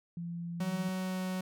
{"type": "tone", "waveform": "sine", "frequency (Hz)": 170.7, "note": "F3", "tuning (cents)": -39, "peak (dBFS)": -36, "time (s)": [0.17, 0.89], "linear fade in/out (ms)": 2}
{"type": "tone with pitch glide", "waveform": "45% pulse", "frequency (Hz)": [187.2, 185.59], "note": ["F#3", "F#3"], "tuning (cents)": [20, 6], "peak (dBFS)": -33, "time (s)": [0.6, 1.41], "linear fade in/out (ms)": 5, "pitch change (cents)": -14, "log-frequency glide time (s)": [0.81, 1.21]}
{"effects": []}